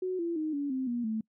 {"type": "tone with pitch steps", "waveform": "sine", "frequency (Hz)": [369.6, 338.9, 310.8, 285, 261.3, 239.7, 219.8], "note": ["F#4", "E4", "D#4", "C#4", "C4", "A#3", "A3"], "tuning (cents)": [-2, 48, -2, 48, -2, 48, -2], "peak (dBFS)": -29, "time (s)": [0.02, 1.21], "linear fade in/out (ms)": 5, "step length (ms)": 170, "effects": ["noise-tail reverb RT60 0.1 s tail -25 dB re dry"]}